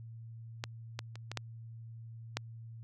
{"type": "clicks", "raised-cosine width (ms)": 0.2, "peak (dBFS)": [-18, -19, -30, -22, -17, -15], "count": 6, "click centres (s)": [0.639, 0.991, 1.156, 1.316, 1.373, 2.37], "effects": ["added 114 Hz sine -45 dBFS peak until 2.83 s"]}